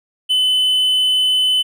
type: tone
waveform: triangle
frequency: 3022 Hz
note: F#7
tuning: 36 cents sharp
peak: -11 dBFS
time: 0.29-1.63 s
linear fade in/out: 20 ms
effects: none